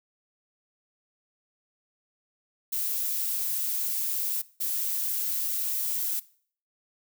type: noise bursts at uneven times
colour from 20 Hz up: violet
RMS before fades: -29 dBFS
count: 2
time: 2.72-4.42 / 4.6-6.2 s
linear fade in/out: 10 ms
effects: noise-tail reverb RT60 0.5 s tail -20 dB re dry